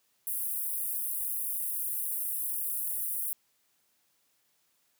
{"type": "high-pass noise", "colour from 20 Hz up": "pink", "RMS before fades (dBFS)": -33, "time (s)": [0.27, 3.33], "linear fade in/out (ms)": 0, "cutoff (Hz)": 10000, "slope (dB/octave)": 48, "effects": ["white hiss -72 dBFS RMS until 4.99 s", "high-pass 80 Hz 12 dB/octave"]}